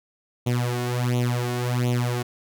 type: tone with flanger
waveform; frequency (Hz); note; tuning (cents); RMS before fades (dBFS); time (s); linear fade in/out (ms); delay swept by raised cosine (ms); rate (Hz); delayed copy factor
sawtooth; 122.5; B2; -14; -24; 0.46-2.23; 10; 0.3 to 2.8; 1.4; +0.85
effects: none